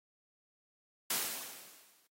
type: noise with exponential decay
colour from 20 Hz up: white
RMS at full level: -31 dBFS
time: 1.1-2.07 s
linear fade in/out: 5 ms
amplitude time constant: 210 ms
effects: high-pass 200 Hz 12 dB/octave + AAC 48 kbps